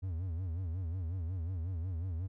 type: tone with vibrato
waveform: triangle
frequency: 87.31 Hz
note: F2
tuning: in tune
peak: -32 dBFS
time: 0.02-2.28 s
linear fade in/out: 20 ms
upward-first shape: sine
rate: 5.5 Hz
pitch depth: 160 cents each way
effects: none